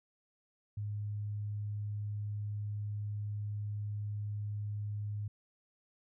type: tone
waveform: sine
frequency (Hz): 104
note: G#2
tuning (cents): +3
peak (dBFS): -35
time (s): 0.77-5.28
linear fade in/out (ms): 5
effects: none